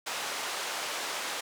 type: band-pass noise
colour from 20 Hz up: pink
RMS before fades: -35 dBFS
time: 0.06-1.41 s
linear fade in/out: 10 ms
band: 640 to 8300 Hz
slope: 12 dB/octave
effects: none